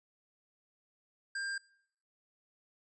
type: tone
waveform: square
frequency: 1596 Hz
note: G6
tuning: 31 cents sharp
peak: -36 dBFS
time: 1.35-1.58 s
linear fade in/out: 5 ms
effects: noise-tail reverb RT60 0.7 s tail -23 dB re dry + resampled to 22050 Hz